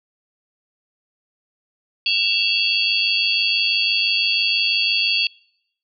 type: tone cluster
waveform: sine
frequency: 2653 / 2759 / 3335 / 4453 / 4634 Hz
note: E7 / F7 / G#7 / C#8 / D8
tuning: +10 / -22 / +7 / +7 / -24 cents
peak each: -23 dBFS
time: 2.06-5.27 s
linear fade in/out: 2 ms
effects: noise-tail reverb RT60 0.8 s tail -26 dB re dry